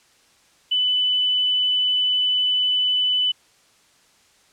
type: tone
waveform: sine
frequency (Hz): 2996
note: F#7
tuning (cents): +21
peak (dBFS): -17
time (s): 0.71-3.32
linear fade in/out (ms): 10
effects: white hiss -57 dBFS RMS until 4.52 s + low-pass 8000 Hz 12 dB/octave